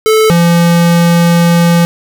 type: tone pair in turn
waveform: square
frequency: 436.5 / 170.74 Hz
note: A4 / F3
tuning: -14 / -39 cents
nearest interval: octave + major third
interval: 1625 cents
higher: first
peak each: -6 dBFS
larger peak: neither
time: 0.06-0.3 / 0.3-1.85 s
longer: second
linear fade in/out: 0 ms
effects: none